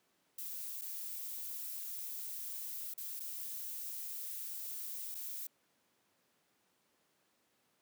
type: noise with dropouts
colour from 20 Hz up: violet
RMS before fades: -43 dBFS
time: 0.38-5.47 s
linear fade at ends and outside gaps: 5 ms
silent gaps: 0.813-0.817 / 2.939-2.977 / 3.197-3.202 / 5.146-5.15 s
effects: pink hiss -75 dBFS RMS until 7.81 s + high-pass 200 Hz 12 dB/octave